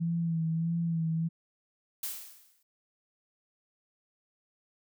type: tone with vibrato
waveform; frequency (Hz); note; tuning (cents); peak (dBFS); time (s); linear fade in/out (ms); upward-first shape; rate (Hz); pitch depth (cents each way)
sine; 165.3; E3; +5; -27; 0-1.29; 20; sine; 1.6; 38
type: noise with exponential decay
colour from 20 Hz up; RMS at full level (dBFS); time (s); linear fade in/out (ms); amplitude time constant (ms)
blue; -33; 2.03-2.63; 5; 130
effects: none